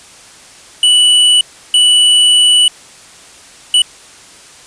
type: tone bursts at uneven times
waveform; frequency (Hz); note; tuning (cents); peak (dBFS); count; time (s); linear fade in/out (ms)
square; 2960; F#7; 0; -6; 3; 0.83-1.41 / 1.74-2.68 / 3.74-3.82; 2
effects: white hiss -38 dBFS RMS until 4.66 s + resampled to 22050 Hz